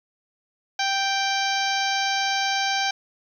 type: harmonic tone with a mistuned harmonic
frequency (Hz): 784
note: G5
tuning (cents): 0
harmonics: 1 / 2 / 3 / 4 / 5 / 6 / 7 / 8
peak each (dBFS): -25 / -28 / -30 / -31 / -32 / -33 / -33 / -34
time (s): 0.79-2.91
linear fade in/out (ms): 5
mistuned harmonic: 8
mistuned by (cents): -24
effects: 9-bit